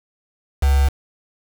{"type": "tone with quantisation", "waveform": "sine", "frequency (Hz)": 69, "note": "C#2", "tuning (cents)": -7, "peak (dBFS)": -12, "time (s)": [0.62, 0.89], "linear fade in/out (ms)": 10, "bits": 4, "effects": []}